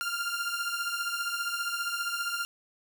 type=beating tone pair; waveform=sawtooth; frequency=1389 / 1404 Hz; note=F6 / F6; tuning=-10 / +9 cents; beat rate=15 Hz; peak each=-29 / -30 dBFS; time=0.01-2.45 s; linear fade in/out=0 ms; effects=none